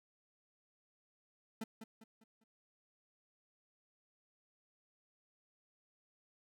40% pulse tone with echo, 222.2 Hz, A3, 17 cents sharp, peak -38 dBFS, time 1.61-1.64 s, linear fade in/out 5 ms, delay 200 ms, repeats 4, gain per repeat -8 dB, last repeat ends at 2.44 s, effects none

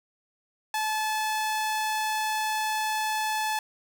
sawtooth tone, 865 Hz, A5, 30 cents flat, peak -22 dBFS, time 0.74-3.59 s, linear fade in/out 2 ms, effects none

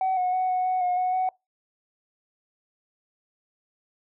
sine tone with pitch steps, 756 / 730 / 743 / 736 / 741 / 721 / 735 / 745 Hz, F#5 / F#5 / F#5 / F#5 / F#5 / F#5 / F#5 / F#5, +37 / -24 / +7 / -9 / +2 / -45 / -12 / +12 cents, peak -20 dBFS, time 0.01-1.29 s, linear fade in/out 2 ms, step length 160 ms, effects noise-tail reverb RT60 0.2 s tail -24 dB re dry + tanh soft clip ceiling -19 dBFS

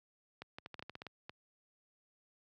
clicks, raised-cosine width 0.3 ms, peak -29 dBFS, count 11, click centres 0.42 / 0.585 / 0.661 / 0.743 / 0.794 / 0.825 / 0.896 / 0.954 / 1.019 / 1.067 / 1.295 s, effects high-pass 80 Hz 12 dB/octave

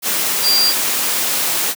sine tone in noise, 4745 Hz, D8, 17 cents sharp, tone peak -12 dBFS, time 0.42-0.74 s, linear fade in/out 50 ms, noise white, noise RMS -18 dBFS, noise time 0.02-1.75 s, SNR +3 dB, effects high-pass 200 Hz 12 dB/octave

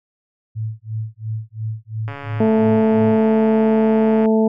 sine tone with tremolo, 110 Hz, A2, in tune, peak -20 dBFS, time 0.55-3.24 s, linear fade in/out 20 ms, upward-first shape sine, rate 2.9 Hz, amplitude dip 100%
click train, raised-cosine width 0.5 ms, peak -17 dBFS, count 308, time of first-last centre 2.08-4.257 s, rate 141 Hz
harmonic tone, 220 Hz, A3, in tune, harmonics 1 / 2 / 3 / 4, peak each -14 / -17 / -23 / -28 dBFS, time 2.4-4.48 s, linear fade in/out 5 ms
effects none

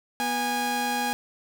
sawtooth tone pair together, 244.6 / 822 Hz, B3 / G#5, -16 / -18 cents, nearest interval octave + major sixth, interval 2098 cents, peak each -27 / -22 dBFS, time 0.2-1.13 s, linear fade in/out 0 ms, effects none

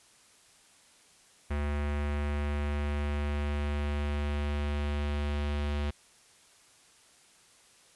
square tone with low-pass filter sweep, 73 Hz, D2, 10 cents flat, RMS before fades -31 dBFS, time 1.5-5.91 s, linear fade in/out 10 ms, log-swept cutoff 2200 to 3300 Hz, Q 1.6, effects white hiss -60 dBFS RMS until 7.95 s + resampled to 24000 Hz

